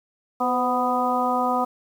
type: harmonic tone with a mistuned harmonic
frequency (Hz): 248.3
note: B3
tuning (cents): +9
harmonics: 1 / 2 / 3 / 4 / 5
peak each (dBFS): -27 / -28 / -24 / -26 / -26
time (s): 0.4-1.65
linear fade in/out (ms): 10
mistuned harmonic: 2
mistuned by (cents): +37
effects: 8-bit